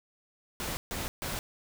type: noise bursts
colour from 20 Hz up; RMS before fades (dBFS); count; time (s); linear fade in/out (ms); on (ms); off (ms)
pink; -35; 3; 0.6-1.39; 0; 170; 140
effects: none